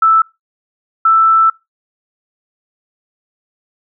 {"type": "tone pair in turn", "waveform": "sine", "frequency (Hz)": [1318.5, 1324.1], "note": ["E6", "E6"], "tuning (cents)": [0, 7], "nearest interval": "unison", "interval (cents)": 7, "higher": "second", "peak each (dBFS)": -6, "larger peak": "neither", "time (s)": [[0.02, 0.22], [1.05, 1.5]], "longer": "second", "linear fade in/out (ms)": 5, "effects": ["noise-tail reverb RT60 0.2 s tail -22 dB re dry"]}